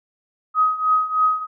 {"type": "tone with tremolo", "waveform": "sine", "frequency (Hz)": 1260, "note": "D#6", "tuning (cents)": 21, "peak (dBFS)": -12, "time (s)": [0.54, 1.47], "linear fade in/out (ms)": 50, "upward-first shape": "triangle", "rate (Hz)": 3.2, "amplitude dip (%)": 85, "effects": []}